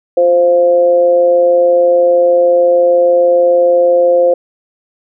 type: tone with amplitude modulation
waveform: sine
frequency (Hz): 523.3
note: C5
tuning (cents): 0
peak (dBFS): -3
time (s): 0.17-4.34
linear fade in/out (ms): 5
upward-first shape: sine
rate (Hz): 173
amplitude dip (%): 65
effects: none